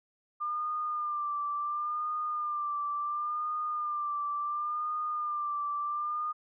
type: tone with vibrato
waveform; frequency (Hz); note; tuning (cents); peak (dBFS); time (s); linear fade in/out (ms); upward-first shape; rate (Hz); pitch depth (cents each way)
sine; 1196; D6; +31; -30; 0.4-6.33; 20; sine; 0.71; 42
effects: none